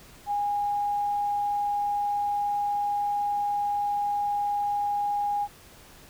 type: tone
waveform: sine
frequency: 819 Hz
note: G#5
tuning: 24 cents flat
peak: -24 dBFS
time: 0.26-5.48 s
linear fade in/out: 50 ms
effects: pink hiss -51 dBFS RMS until 6.09 s

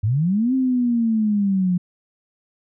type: linear two-way sweep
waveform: sine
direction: up then down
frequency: 96.1 to 264.9 to 175.7 Hz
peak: -16 dBFS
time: 0.03-1.78 s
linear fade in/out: 10 ms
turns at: 0.54 s
effects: none

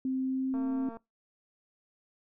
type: tone with pitch glide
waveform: sine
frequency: 261.6 to 264.5 Hz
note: C4 to C4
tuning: 0 to +19 cents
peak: -28 dBFS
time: 0.05-0.89 s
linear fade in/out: 2 ms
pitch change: +19 cents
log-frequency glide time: 0.23-0.63 s
type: click train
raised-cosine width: 1 ms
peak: -32 dBFS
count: 99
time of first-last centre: 0.54-0.97 s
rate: 228 Hz
effects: noise-tail reverb RT60 0.2 s tail -23 dB re dry

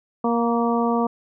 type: harmonic tone with a mistuned harmonic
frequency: 234.8 Hz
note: A#3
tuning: 13 cents sharp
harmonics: 1 / 2 / 3 / 4 / 5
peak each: -21 / -24 / -26 / -27 / -28 dBFS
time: 0.24-1.07 s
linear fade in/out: 5 ms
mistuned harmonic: 5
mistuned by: -24 cents
effects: none

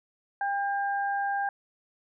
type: tone pair together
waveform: sine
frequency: 799.8 / 1602 Hz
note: G5 / G6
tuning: +35 / +37 cents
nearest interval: octave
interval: 1202 cents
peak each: -27 / -32 dBFS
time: 0.41-1.49 s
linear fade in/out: 2 ms
effects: none

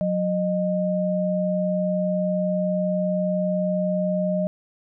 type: tone pair together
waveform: sine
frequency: 182.84 / 615 Hz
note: F#3 / D#5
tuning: -20 / -20 cents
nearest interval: octave + major sixth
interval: 2100 cents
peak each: -23 dBFS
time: 0.01-4.47 s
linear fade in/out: 0 ms
effects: none

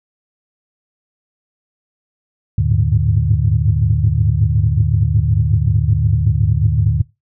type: tone cluster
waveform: sine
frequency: 77.3 / 100.6 / 106 / 114.1 / 149.6 Hz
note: D#2 / G2 / G#2 / A#2 / D3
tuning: -11 / +45 / +36 / -37 / +32 cents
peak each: -18 dBFS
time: 2.58-7.02 s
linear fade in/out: 5 ms
effects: noise-tail reverb RT60 0.2 s tail -18 dB re dry + tanh soft clip ceiling -1 dBFS

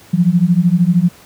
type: beating tone pair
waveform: sine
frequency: 169 / 182 Hz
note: E3 / F#3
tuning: +43 / -28 cents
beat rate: 13 Hz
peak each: -12 dBFS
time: 0.13-1.09 s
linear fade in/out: 10 ms
effects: pink hiss -43 dBFS RMS until 1.25 s + high-pass 80 Hz 12 dB/octave

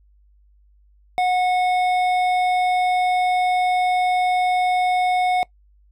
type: tone with hard clipping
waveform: triangle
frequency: 730 Hz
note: F#5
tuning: 24 cents flat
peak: -18 dBFS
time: 1.18-5.43 s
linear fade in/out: 0 ms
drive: 13 dB
effects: noise-tail reverb RT60 0.1 s tail -22 dB re dry + added 50 Hz sine -52 dBFS peak until 5.91 s

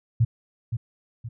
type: tone with echo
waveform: sine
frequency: 115.3 Hz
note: A#2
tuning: 19 cents flat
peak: -15 dBFS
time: 0.2-0.25 s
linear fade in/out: 10 ms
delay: 520 ms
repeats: 2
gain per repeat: -8 dB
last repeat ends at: 1.29 s
effects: none

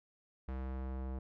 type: tone with low-pass filter sweep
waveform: square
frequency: 65.2 Hz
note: C2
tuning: 5 cents flat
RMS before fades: -40 dBFS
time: 0.48-1.19 s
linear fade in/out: 5 ms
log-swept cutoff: 1700 to 900 Hz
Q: 0.81
effects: none

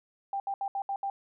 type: tone bursts at uneven times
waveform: sine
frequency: 791 Hz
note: G5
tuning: 15 cents sharp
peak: -29 dBFS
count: 6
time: 0.33-0.4 / 0.47-0.54 / 0.61-0.68 / 0.75-0.82 / 0.89-0.96 / 1.03-1.1 s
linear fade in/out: 2 ms
effects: none

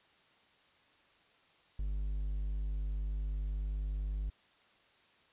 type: tone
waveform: triangle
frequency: 50.1 Hz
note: G1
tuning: 38 cents sharp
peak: -31 dBFS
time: 1.79-4.3 s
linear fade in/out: 5 ms
effects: white hiss -66 dBFS RMS until 5.32 s + resampled to 8000 Hz

